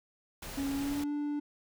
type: noise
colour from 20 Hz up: pink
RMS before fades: -42 dBFS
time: 0.42-1.04 s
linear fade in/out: 5 ms
type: tone with pitch glide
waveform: triangle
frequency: 276.5 to 292.9 Hz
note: C#4 to D4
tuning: -4 to -5 cents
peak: -29 dBFS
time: 0.57-1.4 s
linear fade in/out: 10 ms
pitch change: +99 cents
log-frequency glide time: 0.73-1.12 s
effects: none